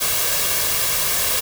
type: noise with comb filter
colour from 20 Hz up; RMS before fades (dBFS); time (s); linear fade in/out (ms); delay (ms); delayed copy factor
white; -20; 0-1.41; 20; 1.8; +0.55
effects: none